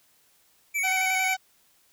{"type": "tone with vibrato", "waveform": "square", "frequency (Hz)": 2274, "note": "C#7", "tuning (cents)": 44, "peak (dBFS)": -25, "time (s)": [0.74, 1.35], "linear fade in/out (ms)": 20, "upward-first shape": "square", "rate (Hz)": 11, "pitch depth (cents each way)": 35}
{"type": "harmonic tone", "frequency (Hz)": 754, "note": "F#5", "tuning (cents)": 32, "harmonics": [1, 2, 3, 4, 5, 6, 7, 8, 9, 10], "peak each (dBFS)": [-28, -34, -38, -40, -42, -44, -45, -46, -47, -48], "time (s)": [0.83, 1.37], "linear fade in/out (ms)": 20}
{"effects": ["white hiss -63 dBFS RMS until 1.92 s"]}